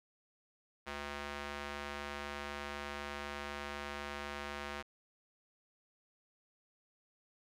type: tone with band-pass filter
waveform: square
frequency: 72 Hz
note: D2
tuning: 34 cents flat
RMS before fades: -43 dBFS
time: 0.86-4.83 s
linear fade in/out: 20 ms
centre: 1800 Hz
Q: 0.72
effects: none